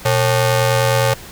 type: ring-modulated tone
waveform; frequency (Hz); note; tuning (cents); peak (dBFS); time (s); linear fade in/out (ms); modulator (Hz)
sawtooth; 332.2; E4; +13; -6; 0.05-1.14; 5; 211
effects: pink hiss -36 dBFS RMS until 1.31 s